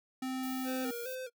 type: tone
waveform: square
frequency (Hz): 259.7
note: C4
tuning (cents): -13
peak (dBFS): -35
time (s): 0.22-0.91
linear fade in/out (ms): 5
type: noise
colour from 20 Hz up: violet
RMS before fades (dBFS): -47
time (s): 0.43-1.15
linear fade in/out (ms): 2
type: tone with vibrato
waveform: square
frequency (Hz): 493.9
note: B4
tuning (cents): 0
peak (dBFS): -39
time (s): 0.64-1.3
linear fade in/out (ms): 50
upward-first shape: square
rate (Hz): 2.4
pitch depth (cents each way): 72
effects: noise-tail reverb RT60 0.1 s tail -25 dB re dry